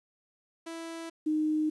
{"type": "tone pair in turn", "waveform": ["sawtooth", "sine"], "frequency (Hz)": [330, 308.2], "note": ["E4", "D#4"], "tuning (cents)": [2, -16], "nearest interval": "minor second", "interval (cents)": 118, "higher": "first", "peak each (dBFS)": [-34, -25], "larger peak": "second", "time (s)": [[0.66, 1.1], [1.26, 1.7]], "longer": "neither", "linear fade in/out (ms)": 10, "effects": ["resampled to 24000 Hz", "10-bit"]}